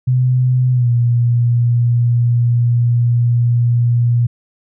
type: tone with pitch glide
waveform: sine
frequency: 126.7 to 119.59 Hz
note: B2 to A#2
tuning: +45 to +45 cents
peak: -10 dBFS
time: 0.07-4.27 s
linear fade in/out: 10 ms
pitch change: -100 cents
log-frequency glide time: 0.72-0.89 s
effects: none